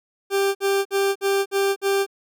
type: tone bursts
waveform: 40% pulse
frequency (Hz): 394.4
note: G4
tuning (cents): +11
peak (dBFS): -17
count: 6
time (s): 0.3-2.065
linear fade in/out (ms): 50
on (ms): 250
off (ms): 53
effects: none